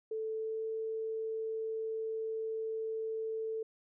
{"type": "tone with pitch glide", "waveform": "sine", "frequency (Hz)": [440, 443.3], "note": ["A4", "A4"], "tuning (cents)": [0, 13], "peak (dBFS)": -34, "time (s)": [0.11, 3.63], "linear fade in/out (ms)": 5, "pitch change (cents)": 13, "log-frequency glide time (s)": [0.35, 0.66], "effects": []}